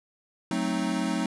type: chord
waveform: square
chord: F# diminished seventh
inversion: none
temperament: equal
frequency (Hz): 185 / 220 / 261.6 / 311.1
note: F#3 / A3 / C4 / Eb4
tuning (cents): 0 / 0 / 0 / 0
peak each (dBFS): -32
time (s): 0.51-1.26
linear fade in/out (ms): 2
effects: resampled to 24000 Hz